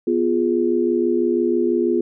sine chord, F diminished, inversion second, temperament equal, 246.9 / 349.2 / 415.3 Hz, Cb4 / F4 / Ab4, 0 / 0 / 0 cents, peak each -22 / -18 / -22 dBFS, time 0.07-2.01 s, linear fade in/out 5 ms, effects none

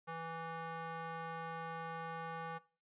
square tone with band-pass filter, 164.6 Hz, E3, 2 cents flat, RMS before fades -44 dBFS, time 0.07-2.59 s, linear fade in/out 20 ms, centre 1100 Hz, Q 1.6, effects noise-tail reverb RT60 0.4 s tail -21 dB re dry + resampled to 8000 Hz

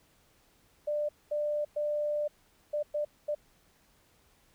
sine tone bursts at uneven times, 594 Hz, D5, 20 cents sharp, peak -28 dBFS, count 6, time 0.87-1.09 / 1.31-1.65 / 1.76-2.28 / 2.73-2.83 / 2.94-3.05 / 3.28-3.35 s, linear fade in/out 10 ms, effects pink hiss -66 dBFS RMS until 4.54 s

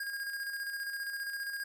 square tone with tremolo, 1624 Hz, G#6, 39 cents flat, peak -35 dBFS, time 0-1.64 s, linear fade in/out 5 ms, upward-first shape square, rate 15 Hz, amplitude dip 40%, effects none

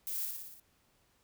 violet noise with echo, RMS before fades -38 dBFS, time 0.07-0.25 s, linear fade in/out 0 ms, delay 58 ms, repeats 6, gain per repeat -3 dB, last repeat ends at 0.598 s, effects pink hiss -71 dBFS RMS until 1.23 s

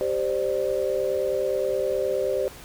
sine chord, G suspended fourth, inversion none, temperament equal with one note detuned, 392 / 523.3 / 592.8 Hz, G4 / C5 / D5, 0 / 0 / +16 cents, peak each -27 / -25 / -28 dBFS, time 0.01-2.48 s, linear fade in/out 0 ms, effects pink hiss -44 dBFS RMS until 2.64 s

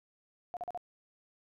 sine tone bursts, 712 Hz, F5, 33 cents sharp, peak -35 dBFS, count 4, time 0.54-0.775 s, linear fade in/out 0 ms, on 28 ms, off 41 ms, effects none

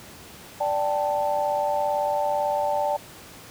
sine chord, D suspended fourth, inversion none, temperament just, 587.3 / 783.1 / 881 Hz, D5 / G5 / A5, 0 / -2 / +2 cents, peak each -25 / -27 / -26 dBFS, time 0.6-2.97 s, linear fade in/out 10 ms, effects pink hiss -44 dBFS RMS until 3.5 s + high-pass 80 Hz 12 dB/octave

